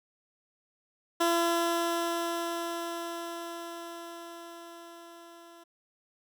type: tone with level ramp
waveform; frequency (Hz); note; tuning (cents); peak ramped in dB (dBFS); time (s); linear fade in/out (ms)
15% pulse; 338.9; E4; +48; -17 to -44; 1.2-5.64; 10
effects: none